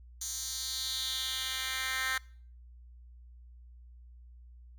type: tone with high-pass filter sweep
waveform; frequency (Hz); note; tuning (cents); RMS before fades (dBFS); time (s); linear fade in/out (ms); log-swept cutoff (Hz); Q
10% pulse; 261.6; C4; 0; -35; 0.21-2.18; 5; 6200 to 1800; 2.6
effects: noise-tail reverb RT60 0.5 s tail -24 dB re dry + added 60 Hz sine -50 dBFS peak until 4.78 s